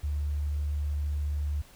sine tone, 73.42 Hz, D2, in tune, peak -27 dBFS, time 0.03-1.62 s, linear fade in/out 10 ms, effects pink hiss -55 dBFS RMS until 1.75 s

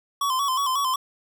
square tone with vibrato, 1079 Hz, C#6, 47 cents flat, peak -22 dBFS, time 0.21-0.96 s, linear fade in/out 5 ms, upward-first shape square, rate 5.5 Hz, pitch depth 74 cents each way, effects none

